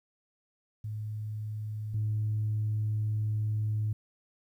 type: tone pair in turn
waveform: sine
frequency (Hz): 107.2 / 107.2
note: A2 / A2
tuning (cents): -45 / -45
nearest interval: unison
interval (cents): 0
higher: neither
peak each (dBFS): -33 / -26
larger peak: second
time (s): 0.84-1.94 / 1.94-3.93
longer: second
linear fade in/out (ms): 5
effects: tanh soft clip ceiling -23 dBFS + 11-bit